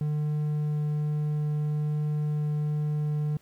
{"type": "tone", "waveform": "triangle", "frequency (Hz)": 150.1, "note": "D3", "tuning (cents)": 38, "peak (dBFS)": -23, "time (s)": [0.01, 3.37], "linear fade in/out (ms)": 2, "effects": ["pink hiss -63 dBFS RMS until 3.41 s"]}